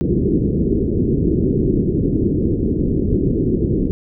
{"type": "low-pass noise", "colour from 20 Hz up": "white", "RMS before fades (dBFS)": -17, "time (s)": [0.01, 3.91], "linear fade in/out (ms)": 0, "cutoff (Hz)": 400, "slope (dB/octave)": 48, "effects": []}